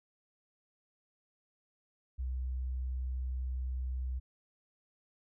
sine tone, 63.7 Hz, C2, 46 cents flat, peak -33 dBFS, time 2.18-4.2 s, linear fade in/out 20 ms, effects none

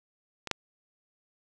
clicks, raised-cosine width 0.2 ms, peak -19 / -9 dBFS, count 2, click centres 0.473 / 0.513 s, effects none

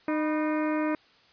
harmonic tone with a mistuned harmonic, 306.5 Hz, D#4, 26 cents flat, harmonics 1 / 2 / 3 / 4 / 5 / 6 / 7 / 8, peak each -26 / -32 / -36 / -38 / -40 / -42 / -43 / -44 dBFS, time 0.08-0.95 s, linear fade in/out 2 ms, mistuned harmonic 3, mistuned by +96 cents, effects white hiss -59 dBFS RMS until 1.32 s + resampled to 11025 Hz

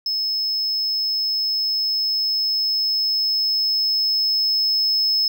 triangle tone with level ramp, 5200 Hz, E8, 24 cents flat, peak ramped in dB -19 to -15 dBFS, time 0.06-5.28 s, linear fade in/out 2 ms, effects none

